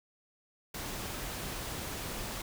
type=noise; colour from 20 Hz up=pink; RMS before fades=-39 dBFS; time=0.74-2.42 s; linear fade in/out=5 ms; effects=none